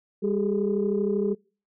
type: tone cluster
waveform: sine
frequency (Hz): 201 / 393.1 / 425.9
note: G3 / G4 / G#4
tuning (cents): +44 / +5 / +44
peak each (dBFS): -26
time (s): 0.22-1.35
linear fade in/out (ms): 20
effects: noise-tail reverb RT60 0.4 s tail -26 dB re dry + tanh soft clip ceiling -14 dBFS